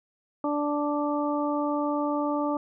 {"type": "harmonic tone", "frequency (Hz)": 293.1, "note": "D4", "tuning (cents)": -3, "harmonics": [1, 2, 3, 4], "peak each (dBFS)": [-27, -30, -32, -33], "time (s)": [0.44, 2.57], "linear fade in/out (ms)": 2, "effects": []}